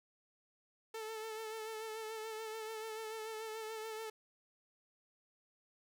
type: tone with vibrato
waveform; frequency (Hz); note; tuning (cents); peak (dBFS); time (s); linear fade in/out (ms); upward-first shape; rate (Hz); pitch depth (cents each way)
sawtooth; 440; A4; 0; -38; 0.94-4.1; 5; sine; 6.9; 32
effects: none